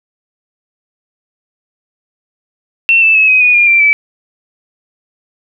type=tone with pitch steps; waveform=sine; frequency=2700 / 2640 / 2581 / 2524 / 2467 / 2412 / 2359 / 2306 Hz; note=E7 / E7 / E7 / D#7 / D#7 / D7 / D7 / D7; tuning=+41 / +2 / -37 / +24 / -15 / +46 / +7 / -32 cents; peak=-5 dBFS; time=2.89-3.93 s; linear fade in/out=0 ms; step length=130 ms; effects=none